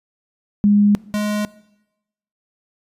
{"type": "tone pair in turn", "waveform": ["sine", "square"], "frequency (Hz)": [205.4, 209.2], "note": ["G#3", "G#3"], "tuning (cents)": [-19, 13], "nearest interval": "unison", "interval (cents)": 32, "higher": "second", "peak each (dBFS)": [-10, -19], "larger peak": "first", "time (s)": [[0.64, 0.95], [1.14, 1.45]], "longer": "neither", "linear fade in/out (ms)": 0, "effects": ["noise-tail reverb RT60 0.9 s tail -20 dB re dry", "resampled to 32000 Hz"]}